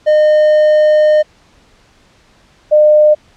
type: tone pair in turn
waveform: triangle / sine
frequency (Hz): 610 / 605.1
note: D#5 / D#5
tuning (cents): -34 / -48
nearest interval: unison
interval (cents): 14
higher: first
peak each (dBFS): -4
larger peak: neither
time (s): 0.06-1.23 / 2.71-3.15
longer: first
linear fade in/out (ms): 20
effects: pink hiss -49 dBFS RMS until 3.36 s + low-pass 6000 Hz 12 dB/octave